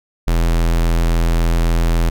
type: tone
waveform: square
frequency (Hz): 41.84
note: E1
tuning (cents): +27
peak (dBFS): -13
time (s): 0.27-2.1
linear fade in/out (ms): 10
effects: none